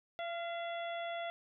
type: harmonic tone with a mistuned harmonic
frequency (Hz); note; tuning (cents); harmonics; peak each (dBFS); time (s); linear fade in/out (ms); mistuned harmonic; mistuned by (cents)
680; F5; -46; 1 / 2 / 3 / 4 / 5; -38 / -47 / -47 / -54 / -49; 0.19-1.3; 0; 2; +38
effects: none